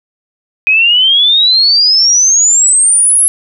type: exponential sweep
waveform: sine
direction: up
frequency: 2493 to 11110 Hz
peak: -5 dBFS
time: 0.67-3.28 s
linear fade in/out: 0 ms
effects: none